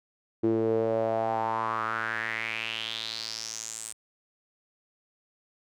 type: tone with band-pass filter sweep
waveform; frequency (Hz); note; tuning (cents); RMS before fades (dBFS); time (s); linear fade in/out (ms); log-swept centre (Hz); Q
sawtooth; 112.1; A2; +33; -30; 0.43-3.93; 10; 340 to 8700; 5.1
effects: none